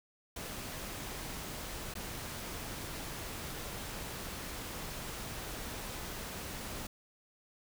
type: noise with dropouts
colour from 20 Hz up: pink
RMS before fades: -42 dBFS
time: 0.36-6.87 s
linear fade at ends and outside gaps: 5 ms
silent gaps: 1.94-1.952 s
effects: none